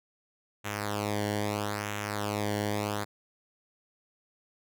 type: tone with flanger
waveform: sawtooth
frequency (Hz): 103.83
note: G#2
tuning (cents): 0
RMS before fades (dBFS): -32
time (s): 0.64-3.05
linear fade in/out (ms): 20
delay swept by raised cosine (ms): 0.21 to 0.8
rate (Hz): 0.77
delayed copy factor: -0.75
effects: none